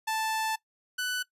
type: tone pair in turn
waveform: sawtooth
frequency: 880 / 1492.7 Hz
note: A5 / F#6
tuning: 0 / +15 cents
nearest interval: major sixth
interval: 915 cents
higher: second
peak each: -24 / -25 dBFS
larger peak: first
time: 0.07-0.56 / 0.98-1.23 s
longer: first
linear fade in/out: 10 ms
effects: noise-tail reverb RT60 0.1 s tail -19 dB re dry + resampled to 32000 Hz